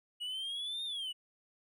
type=exponential two-way sweep; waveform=triangle; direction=up then down; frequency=2902 to 3693 to 2902 Hz; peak=-35 dBFS; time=0.2-1.13 s; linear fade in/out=20 ms; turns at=0.84 s; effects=none